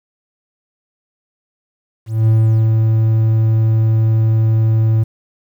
triangle tone with ADSR envelope, 111 Hz, A2, 16 cents sharp, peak -6 dBFS, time 2.06-5.04 s, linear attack 210 ms, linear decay 420 ms, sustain -2 dB, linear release 11 ms, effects 8-bit

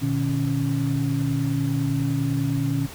sine tone cluster, 121 / 150.9 / 276.7 Hz, B2 / D3 / C#4, -35 / +47 / -3 cents, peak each -25 dBFS, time 0.01-2.87 s, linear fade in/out 20 ms, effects pink hiss -40 dBFS RMS until 2.94 s

